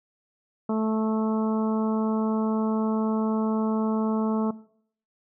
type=harmonic tone; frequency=219 Hz; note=A3; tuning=8 cents flat; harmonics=1 / 2 / 3 / 4 / 5 / 6; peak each=-24 / -30 / -34 / -36 / -38 / -40 dBFS; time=0.69-4.51 s; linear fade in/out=5 ms; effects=noise-tail reverb RT60 0.6 s tail -19 dB re dry